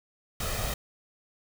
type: noise with comb filter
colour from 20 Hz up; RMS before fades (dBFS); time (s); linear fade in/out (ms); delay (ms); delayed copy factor
pink; -31; 0.4-0.74; 5; 1.6; +0.65
effects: none